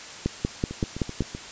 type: two click trains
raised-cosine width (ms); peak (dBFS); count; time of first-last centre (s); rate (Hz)
3; -20 / -10; 6 / 6; 0.71-1.349 / 0.26-1.207; 7.82 / 5.28
effects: white hiss -40 dBFS RMS until 1.51 s + resampled to 16000 Hz